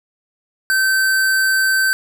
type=tone; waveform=square; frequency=1545 Hz; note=G6; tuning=26 cents flat; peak=-14 dBFS; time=0.7-1.93 s; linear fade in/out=0 ms; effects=none